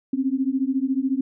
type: beating tone pair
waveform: sine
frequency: 259.1 / 273.1 Hz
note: C4 / C#4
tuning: -17 / -26 cents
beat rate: 14 Hz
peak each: -23 dBFS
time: 0.13-1.21 s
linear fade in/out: 5 ms
effects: none